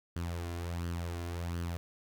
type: tone with flanger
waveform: sawtooth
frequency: 85.7 Hz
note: F2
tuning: 32 cents flat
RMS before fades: -37 dBFS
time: 0.16-1.77 s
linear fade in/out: 0 ms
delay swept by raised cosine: 0.64 to 2.94 ms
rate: 1.4 Hz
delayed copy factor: +0.55
effects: none